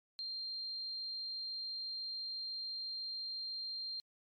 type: tone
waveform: sine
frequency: 4182 Hz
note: C8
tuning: 2 cents flat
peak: -39 dBFS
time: 0.19-4 s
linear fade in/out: 0 ms
effects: MP3 96 kbps